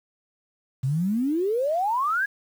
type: exponential sweep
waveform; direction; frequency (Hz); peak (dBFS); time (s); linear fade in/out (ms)
sine; up; 124.9 to 1686; -21; 0.83-2.26; 10
effects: 8-bit